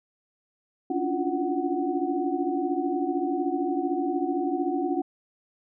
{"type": "tone cluster", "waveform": "sine", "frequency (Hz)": [280.7, 293.9, 342.3, 358.2, 744], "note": ["C#4", "D4", "F4", "F4", "F#5"], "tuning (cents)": [22, 1, -35, 44, 9], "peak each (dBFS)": [-30, -31, -29, -33, -31], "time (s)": [0.9, 5.02], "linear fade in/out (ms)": 5, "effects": []}